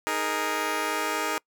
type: chord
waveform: 10% pulse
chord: D# suspended fourth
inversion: none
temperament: just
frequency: 311.1 / 414.8 / 466.7 Hz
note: D#4 / G#4 / A#4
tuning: 0 / -2 / +2 cents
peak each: -23 dBFS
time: 0.07-1.38 s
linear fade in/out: 0 ms
effects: noise-tail reverb RT60 0.1 s tail -26 dB re dry